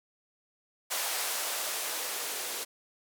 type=noise with band-pass filter sweep; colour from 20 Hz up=violet; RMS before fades=-34 dBFS; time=0.9-2.65 s; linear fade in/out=20 ms; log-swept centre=670 to 390 Hz; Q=1.4; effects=none